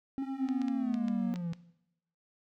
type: tone with pitch glide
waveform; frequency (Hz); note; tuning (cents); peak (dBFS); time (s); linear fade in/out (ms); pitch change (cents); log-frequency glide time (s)
triangle; 268.9 to 236.8; C4 to A#3; +47 to +27; -29; 0.18-1.34; 0; -220; 0.77-1
type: linear sweep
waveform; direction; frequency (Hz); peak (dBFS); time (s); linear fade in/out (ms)
triangle; down; 277.2 to 164.8; -31; 0.22-1.53; 5
type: clicks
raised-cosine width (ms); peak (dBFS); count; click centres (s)
0.2; -28; 7; 0.488 / 0.617 / 0.683 / 0.942 / 1.083 / 1.359 / 1.534
effects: noise-tail reverb RT60 0.8 s tail -17 dB re dry